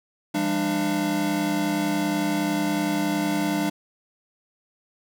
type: tone cluster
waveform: square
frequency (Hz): 170.4 / 201.2 / 298.4 / 683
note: F3 / G3 / D4 / F5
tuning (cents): -42 / +45 / +28 / -39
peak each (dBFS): -32 / -29 / -25 / -33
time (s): 0.34-3.7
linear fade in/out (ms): 10
effects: none